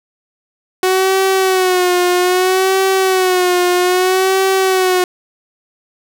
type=tone with vibrato; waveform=sawtooth; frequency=370 Hz; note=F#4; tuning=in tune; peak=-7 dBFS; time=0.83-5.04 s; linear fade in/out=2 ms; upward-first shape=sine; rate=0.62 Hz; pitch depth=61 cents each way; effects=none